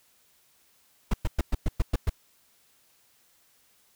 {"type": "noise bursts", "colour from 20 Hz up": "brown", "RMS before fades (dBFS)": -22, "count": 8, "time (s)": [1.11, 2.096], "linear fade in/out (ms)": 5, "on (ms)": 27, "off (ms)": 110, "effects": ["white hiss -64 dBFS RMS until 3.95 s"]}